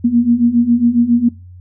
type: beating tone pair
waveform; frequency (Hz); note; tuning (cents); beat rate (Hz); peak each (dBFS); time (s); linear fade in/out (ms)
sine; 233 / 240.3; A#3 / B3; -1 / -47; 7.3; -14 / -11; 0.04-1.29; 10
effects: noise-tail reverb RT60 0.3 s tail -21 dB re dry + added 90 Hz sine -34 dBFS peak until 1.6 s